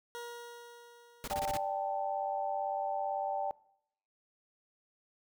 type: tone with exponential decay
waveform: 20% pulse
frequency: 475.1 Hz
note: A#4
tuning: 33 cents sharp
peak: -35 dBFS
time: 0.15-2.32 s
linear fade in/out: 0 ms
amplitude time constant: 470 ms
type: noise bursts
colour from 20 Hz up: pink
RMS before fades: -40 dBFS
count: 6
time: 1.24-1.571 s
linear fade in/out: 0 ms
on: 36 ms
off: 23 ms
type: chord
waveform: sine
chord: D suspended fourth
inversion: none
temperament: just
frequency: 587.3 / 783.1 / 881 Hz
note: D5 / G5 / A5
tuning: 0 / -2 / +2 cents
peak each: -37 / -34 / -39 dBFS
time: 1.31-3.51 s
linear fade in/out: 0 ms
effects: noise-tail reverb RT60 0.7 s tail -22 dB re dry